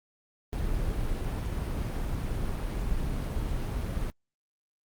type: noise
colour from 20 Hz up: brown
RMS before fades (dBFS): -30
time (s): 0.53-4.1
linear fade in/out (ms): 0
effects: Opus 32 kbps